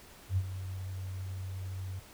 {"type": "tone with ADSR envelope", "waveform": "sine", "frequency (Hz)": 94.1, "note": "F#2", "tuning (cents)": 30, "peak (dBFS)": -24, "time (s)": [0.29, 2], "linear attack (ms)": 82, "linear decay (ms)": 53, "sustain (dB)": -12, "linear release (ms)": 12, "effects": ["pink hiss -54 dBFS RMS until 2.13 s"]}